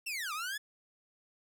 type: linear two-way sweep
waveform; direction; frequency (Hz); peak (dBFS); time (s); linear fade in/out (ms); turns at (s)
sawtooth; down then up; 2777 to 1168 to 1740; -32; 0.06-0.58; 10; 0.33
effects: none